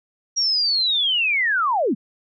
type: linear sweep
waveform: sine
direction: down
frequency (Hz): 5690 to 167.4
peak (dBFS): -17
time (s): 0.36-1.95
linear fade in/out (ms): 20
effects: none